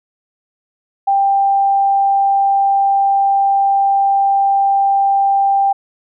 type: tone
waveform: sine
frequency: 790 Hz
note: G5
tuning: 13 cents sharp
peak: -10 dBFS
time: 1.07-5.73 s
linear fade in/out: 10 ms
effects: none